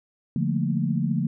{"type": "chord", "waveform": "sine", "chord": "Bb major seventh", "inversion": "first", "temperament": "just", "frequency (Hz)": [145.68, 174.81, 218.5, 233.1], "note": ["D3", "F3", "A3", "Bb3"], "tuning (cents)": [-14, 2, -12, 0], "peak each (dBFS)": [-26, -26, -28, -29], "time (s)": [0.36, 1.27], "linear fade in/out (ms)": 2, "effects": []}